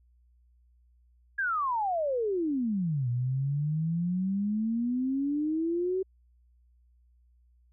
sine exponential two-way sweep, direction down then up, 1661.2 to 119.4 to 383 Hz, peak -26 dBFS, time 1.38-6.03 s, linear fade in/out 10 ms, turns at 3.09 s, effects added 60 Hz sine -60 dBFS peak until 7.72 s

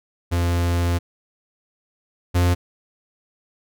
45% pulse tone pair in turn, 86.5 / 88.27 Hz, F2 / F2, -16 / +19 cents, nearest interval unison, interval 35 cents, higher second, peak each -18 / -15 dBFS, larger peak second, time 0.31-0.99 / 2.34-2.55 s, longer first, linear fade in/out 20 ms, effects none

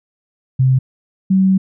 sine tone pair in turn, 130.5 / 190.28 Hz, C3 / F#3, -4 / +49 cents, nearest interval perfect fifth, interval 653 cents, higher second, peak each -9 dBFS, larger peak neither, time 0.59-0.79 / 1.3-1.58 s, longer second, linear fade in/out 10 ms, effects none

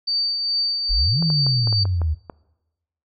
sine tone with tremolo, 4605 Hz, D8, 35 cents flat, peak -18 dBFS, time 0.07-1.84 s, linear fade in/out 10 ms, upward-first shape triangle, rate 2.4 Hz, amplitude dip 45%
sine exponential two-way sweep, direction up then down, 37.81 to 170 to 74.4 Hz, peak -18 dBFS, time 0.89-2.15 s, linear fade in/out 20 ms, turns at 1.21 s
clicks, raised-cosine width 1 ms, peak -18 dBFS, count 8, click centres 1.225 / 1.302 / 1.466 / 1.673 / 1.727 / 1.854 / 2.017 / 2.298 s
effects noise-tail reverb RT60 1.0 s tail -23 dB re dry

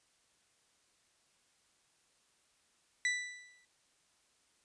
40% pulse tone with exponential decay, 1975.5 Hz, B6, in tune, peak -27 dBFS, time 3.05-3.65 s, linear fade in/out 1 ms, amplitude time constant 130 ms, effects white hiss -72 dBFS RMS until 4.64 s + resampled to 22050 Hz

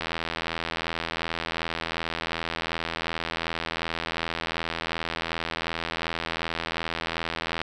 click train, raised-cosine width 0.3 ms, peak -12 dBFS, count 630, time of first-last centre 0.01-7.616 s, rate 82.7 Hz, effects none

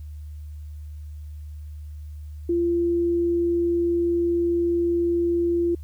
sine tone, 343.1 Hz, F4, 31 cents flat, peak -19 dBFS, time 2.49-5.75 s, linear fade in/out 5 ms, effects added 75 Hz sine -34 dBFS peak until 5.83 s + white hiss -64 dBFS RMS until 5.83 s

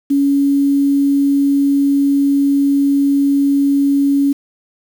sine tone with quantisation, 280 Hz, C#4, 18 cents sharp, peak -10 dBFS, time 0.1-4.33 s, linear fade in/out 10 ms, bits 6, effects none

